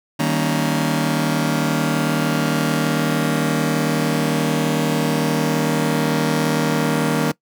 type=chord; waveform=sawtooth; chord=Eb dominant seventh; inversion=none; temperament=just; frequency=155.56 / 194.45 / 233.3 / 280 Hz; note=Eb3 / G3 / Bb3 / Db4; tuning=0 / -14 / +2 / +18 cents; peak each=-17 / -23 / -18 / -19 dBFS; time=0.19-7.32 s; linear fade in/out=10 ms; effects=noise-tail reverb RT60 0.1 s tail -21 dB re dry